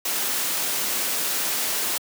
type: noise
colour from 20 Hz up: white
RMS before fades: -25 dBFS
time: 0.05-1.98 s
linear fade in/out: 5 ms
effects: high-pass 200 Hz 12 dB/octave